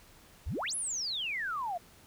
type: exponential two-way sweep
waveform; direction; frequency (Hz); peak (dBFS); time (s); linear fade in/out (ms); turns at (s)
sine; up then down; 51.91 to 11175 to 662; -32; 0.46-1.78; 10; 0.75
effects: pink hiss -58 dBFS RMS until 2.06 s